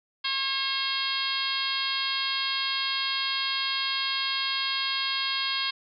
harmonic tone, 540 Hz, C#5, 45 cents flat, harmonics 2 / 3 / 4 / 5 / 6 / 7 / 8 / 9, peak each -35 / -36 / -36 / -35 / -31 / -36 / -32 / -36 dBFS, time 0.24-5.71 s, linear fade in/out 10 ms, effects none

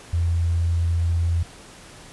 sine tone, 84.6 Hz, E2, 45 cents sharp, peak -18 dBFS, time 0.13-1.43 s, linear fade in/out 5 ms, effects pink hiss -44 dBFS RMS until 2.12 s + resampled to 24000 Hz

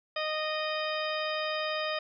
harmonic tone, 618 Hz, D#5, 12 cents flat, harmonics 1 / 2 / 3 / 4 / 5 / 6 / 8, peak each -33 / -36 / -38 / -39 / -40 / -41 / -42 dBFS, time 0.16-1.99 s, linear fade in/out 5 ms, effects none

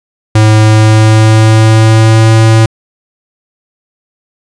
square tone with pitch glide, 108.4 to 111.64 Hz, A2 to A2, -25 to +26 cents, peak -3 dBFS, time 0.35-2.66 s, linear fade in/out 5 ms, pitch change +51 cents, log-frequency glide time 0.6-2.33 s, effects resampled to 22050 Hz

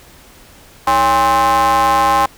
square ring-modulated tone, 123.1 Hz, B2, 5 cents flat, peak -8 dBFS, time 0.87-2.26 s, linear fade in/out 5 ms, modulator 930 Hz, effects pink hiss -43 dBFS RMS until 2.37 s

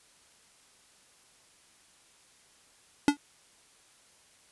square tone with exponential decay, 288.5 Hz, D4, 31 cents flat, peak -16 dBFS, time 3.08-3.17 s, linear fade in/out 1 ms, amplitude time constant 19 ms, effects white hiss -61 dBFS RMS until 4.51 s + resampled to 24000 Hz

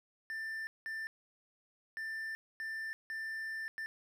triangle tone bursts at uneven times, 1781 Hz, A6, 21 cents sharp, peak -36 dBFS, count 6, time 0.3-0.67 / 0.86-1.07 / 1.97-2.35 / 2.6-2.93 / 3.1-3.68 / 3.78-3.86 s, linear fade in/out 0 ms, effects none

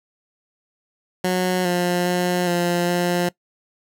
15% pulse tone with pitch steps, 182.8 / 177.2 / 178.7 / 174.6 / 176.1 Hz, F#3 / F3 / F3 / F3 / F3, -21 / +25 / +40 / 0 / +15 cents, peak -12 dBFS, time 1.24-3.29 s, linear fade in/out 5 ms, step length 410 ms, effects noise-tail reverb RT60 0.1 s tail -21 dB re dry

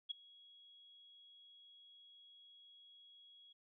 sine tone with ADSR envelope, 3322 Hz, G#7, in tune, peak -36 dBFS, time 0.09-3.53 s, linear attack 20 ms, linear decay 9 ms, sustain -24 dB, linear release 9 ms, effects none

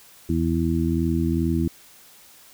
harmonic tone, 82.41 Hz, E2, in tune, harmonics 1 / 2 / 3 / 4, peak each -25 / -25 / -25 / -25 dBFS, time 0.29-1.68 s, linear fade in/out 5 ms, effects white hiss -50 dBFS RMS until 2.53 s

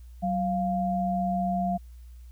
sine tone pair together, 187.4 / 697.6 Hz, F#3 / F5, +22 / -2 cents, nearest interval octave + major seventh, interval 2276 cents, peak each -27 dBFS, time 0.22-1.78 s, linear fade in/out 20 ms, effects added 60 Hz sine -43 dBFS peak until 2.31 s + white hiss -66 dBFS RMS until 2.31 s

